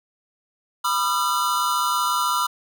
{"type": "tone cluster", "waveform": "square", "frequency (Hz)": [986, 1212, 1358], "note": ["B5", "D#6", "F6"], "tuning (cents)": [-3, -46, -49], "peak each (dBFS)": -25, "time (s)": [0.84, 2.47], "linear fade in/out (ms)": 10, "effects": []}